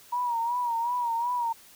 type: tone with vibrato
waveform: sine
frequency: 951 Hz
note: A#5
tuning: 34 cents sharp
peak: -25 dBFS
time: 0.12-1.53 s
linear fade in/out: 10 ms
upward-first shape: sine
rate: 2.7 Hz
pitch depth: 68 cents each way
effects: white hiss -53 dBFS RMS until 1.75 s